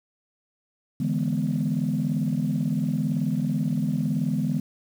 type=chord; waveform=sine; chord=E dominant seventh; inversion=third; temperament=equal; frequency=146.83 / 164.81 / 207.7 / 246.9 Hz; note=D3 / E3 / G#3 / B3; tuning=0 / 0 / 0 / 0 cents; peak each=-27 dBFS; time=1-4.6 s; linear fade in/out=5 ms; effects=tanh soft clip ceiling -15 dBFS + 8-bit